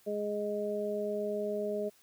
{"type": "harmonic tone", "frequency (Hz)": 207.7, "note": "G#3", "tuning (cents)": 0, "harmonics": [1, 2, 3], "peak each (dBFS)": [-39, -34, -35], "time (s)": [0.06, 1.9], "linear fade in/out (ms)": 20, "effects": ["white hiss -64 dBFS RMS until 2.02 s"]}